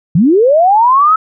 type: linear sweep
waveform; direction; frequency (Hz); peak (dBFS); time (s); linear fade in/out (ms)
sine; up; 144.3 to 1315; -5; 0.15-1.16; 5
effects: none